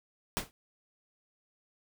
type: noise with exponential decay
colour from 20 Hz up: pink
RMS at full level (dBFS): -28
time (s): 0.37-0.51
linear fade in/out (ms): 0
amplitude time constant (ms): 29
effects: none